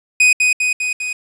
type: tone with echo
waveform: 45% pulse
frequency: 2496 Hz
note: D#7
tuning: 5 cents sharp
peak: -8 dBFS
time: 0.2-0.33 s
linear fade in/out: 5 ms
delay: 200 ms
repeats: 4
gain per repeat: -3 dB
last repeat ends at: 1.13 s
effects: resampled to 22050 Hz + 7-bit